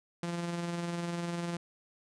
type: tone with tremolo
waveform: sawtooth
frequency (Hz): 171.8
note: F3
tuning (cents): -28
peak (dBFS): -28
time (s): 0.23-1.57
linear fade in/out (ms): 2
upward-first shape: sine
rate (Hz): 20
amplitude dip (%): 35
effects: resampled to 22050 Hz